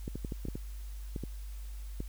clicks, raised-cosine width 3 ms, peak -24 dBFS, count 10, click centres 0.079 / 0.156 / 0.248 / 0.322 / 0.453 / 0.485 / 0.555 / 1.162 / 1.237 / 2.004 s, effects added 50 Hz sine -39 dBFS peak until 2.08 s + white hiss -58 dBFS RMS until 2.08 s

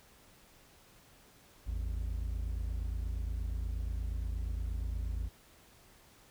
triangle tone pair together, 54.55 / 83 Hz, A1 / E2, -14 / +12 cents, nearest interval perfect fifth, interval 726 cents, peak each -32 / -38 dBFS, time 1.66-5.29 s, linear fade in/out 20 ms, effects pink hiss -61 dBFS RMS until 6.3 s

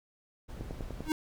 brown noise, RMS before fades -42 dBFS, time 0.48-1.1 s, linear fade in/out 20 ms
click train, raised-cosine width 2 ms, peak -25 dBFS, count 5, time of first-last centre 0.61-1.006 s, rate 10.1 Hz
square tone with exponential growth, 310.8 Hz, D#4, 2 cents flat, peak -24 dBFS, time 1.02-1.12 s, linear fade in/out 1 ms, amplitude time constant 20 ms
effects none

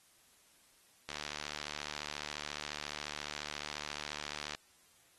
click train, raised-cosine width 0.2 ms, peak -22 dBFS, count 258, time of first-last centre 1.09-4.549 s, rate 74.3 Hz, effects white hiss -66 dBFS RMS until 5.18 s + AAC 32 kbps

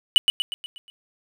triangle tone with echo, 2960 Hz, F#7, in tune, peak -7 dBFS, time 0.16-0.18 s, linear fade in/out 0 ms, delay 120 ms, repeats 6, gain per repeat -6 dB, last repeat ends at 0.9 s, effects none

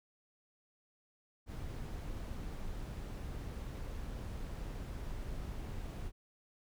brown noise, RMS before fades -42 dBFS, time 1.46-6.12 s, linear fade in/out 50 ms, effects none

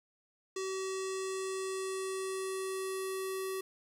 square tone with low-pass filter sweep, 380.8 Hz, F#4, 50 cents sharp, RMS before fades -37 dBFS, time 0.56-3.61 s, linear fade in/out 5 ms, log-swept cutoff 7100 to 12000 Hz, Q 3.2, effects 10-bit

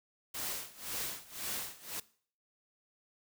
white noise with tremolo, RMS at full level -37 dBFS, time 0.34-2 s, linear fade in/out 5 ms, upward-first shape sine, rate 1.9 Hz, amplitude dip 90%, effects noise-tail reverb RT60 0.5 s tail -20 dB re dry

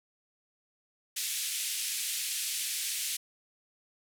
white band-pass noise, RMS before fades -34 dBFS, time 1.16-3.17 s, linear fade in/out 10 ms, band 2200 to 12000 Hz, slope 24 dB/octave, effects none

